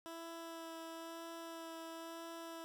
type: tone with vibrato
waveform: 15% pulse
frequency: 330 Hz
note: E4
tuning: 2 cents sharp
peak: -40 dBFS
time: 0.06-2.64 s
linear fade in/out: 0 ms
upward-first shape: sine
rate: 1 Hz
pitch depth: 13 cents each way
effects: none